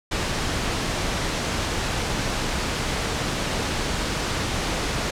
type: noise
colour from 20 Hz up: pink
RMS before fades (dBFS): -25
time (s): 0.11-5.11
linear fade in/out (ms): 10
effects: low-pass 7000 Hz 12 dB/octave